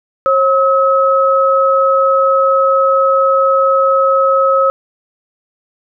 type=tone pair together; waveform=sine; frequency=540 / 1284.3 Hz; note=C#5 / E6; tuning=-45 / -46 cents; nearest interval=octave + minor third; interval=1499 cents; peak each=-11 dBFS; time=0.26-4.7 s; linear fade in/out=0 ms; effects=none